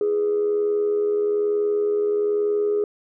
sine tone with amplitude modulation, 415.3 Hz, G#4, in tune, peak -15 dBFS, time 0.01-2.84 s, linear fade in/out 2 ms, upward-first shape sine, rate 81.1 Hz, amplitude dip 50%, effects tanh soft clip ceiling -14 dBFS

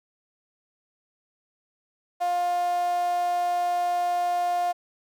sawtooth tone with high-pass filter, 353.1 Hz, F4, 19 cents sharp, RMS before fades -25 dBFS, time 2.2-4.73 s, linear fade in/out 20 ms, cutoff 720 Hz, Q 9.4, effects none

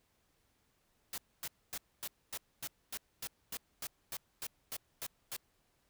white noise bursts, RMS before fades -41 dBFS, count 15, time 1.13-5.365 s, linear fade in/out 2 ms, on 49 ms, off 250 ms, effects pink hiss -75 dBFS RMS until 5.89 s

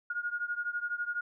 sine beating tone pair, 1428 / 1440 Hz, F6 / F#6, +38 / -47 cents, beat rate 12 Hz, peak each -34 / -36 dBFS, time 0.1-1.21 s, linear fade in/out 5 ms, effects none

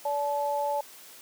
sine tone pair together, 575.3 / 865 Hz, D5 / A5, -36 / -30 cents, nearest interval perfect fifth, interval 706 cents, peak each -29 / -28 dBFS, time 0.05-0.81 s, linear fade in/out 5 ms, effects white hiss -49 dBFS RMS until 1.21 s + high-pass 200 Hz 12 dB/octave

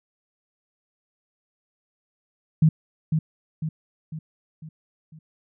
sine tone with echo, 157.2 Hz, D#3, 18 cents sharp, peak -12 dBFS, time 2.62-2.69 s, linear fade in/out 5 ms, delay 500 ms, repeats 5, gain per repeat -6 dB, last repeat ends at 5.19 s, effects none

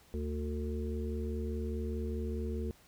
harmonic tone with a mistuned harmonic, 75 Hz, D2, 37 cents sharp, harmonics 1 / 3 / 5 / 6, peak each -35 / -40 / -42 / -43 dBFS, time 0.14-2.71 s, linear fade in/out 0 ms, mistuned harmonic 5, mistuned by -46 cents, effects pink hiss -62 dBFS RMS until 2.87 s

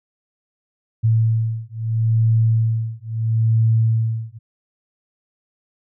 sine beating tone pair, 112.1 / 112.86 Hz, A2 / A2, +33 / +44 cents, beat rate 0.76 Hz, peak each -18 / -18 dBFS, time 1.03-4.39 s, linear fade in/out 20 ms, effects none

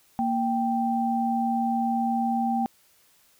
sine tone pair together, 233.1 / 784 Hz, A#3 / G5, 0 / 0 cents, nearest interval octave + major sixth, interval 2100 cents, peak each -25 dBFS, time 0.19-2.66 s, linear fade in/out 0 ms, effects white hiss -61 dBFS RMS until 3.39 s

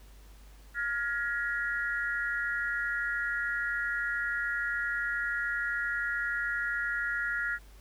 sine tone cluster, 1415 / 1675 / 1908 Hz, F6 / G#6 / A#6, +22 / +14 / +40 cents, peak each -32 / -34 / -35 dBFS, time 0.74-7.59 s, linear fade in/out 50 ms, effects added 50 Hz sine -50 dBFS peak until 7.8 s + pink hiss -60 dBFS RMS until 7.8 s

